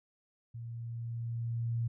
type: tone with level ramp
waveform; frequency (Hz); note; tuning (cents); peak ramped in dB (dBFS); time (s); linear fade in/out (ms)
sine; 116.6; A#2; +1; -40 to -29; 0.54-1.88; 10
effects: none